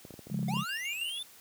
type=clicks; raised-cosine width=2 ms; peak=-32 dBFS; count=12; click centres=0.051 / 0.107 / 0.14 / 0.192 / 0.27 / 0.3 / 0.344 / 0.392 / 0.429 / 0.485 / 0.538 / 0.57 s
type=chord; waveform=sine; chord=Db major; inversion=none; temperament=equal; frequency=138.59 / 174.61 / 207.7 Hz; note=Db3 / F3 / Ab3; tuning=0 / 0 / 0 cents; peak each=-34 dBFS; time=0.29-0.65 s; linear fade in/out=50 ms
type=linear sweep; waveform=square; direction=up; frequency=685 to 3597 Hz; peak=-36 dBFS; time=0.48-1.23 s; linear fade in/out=5 ms
type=tone with tremolo; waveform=sine; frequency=2794 Hz; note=F7; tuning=in tune; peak=-35 dBFS; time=0.53-1.19 s; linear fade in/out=20 ms; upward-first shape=square; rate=6.2 Hz; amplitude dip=70%
effects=white hiss -55 dBFS RMS until 1.4 s + high-pass 80 Hz 12 dB/octave